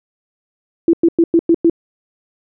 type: tone bursts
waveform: sine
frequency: 334.6 Hz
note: E4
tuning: 26 cents sharp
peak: -7 dBFS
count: 6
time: 0.88-1.698 s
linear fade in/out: 2 ms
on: 53 ms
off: 100 ms
effects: none